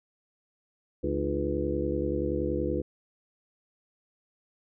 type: harmonic tone with a mistuned harmonic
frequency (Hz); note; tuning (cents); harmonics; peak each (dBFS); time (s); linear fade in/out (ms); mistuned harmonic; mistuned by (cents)
70.6; C#2; +32; 1 / 2 / 3 / 4 / 5 / 6 / 7; -34 / -37 / -37 / -33 / -32 / -36 / -33; 1.03-2.82; 10; 4; +120
effects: none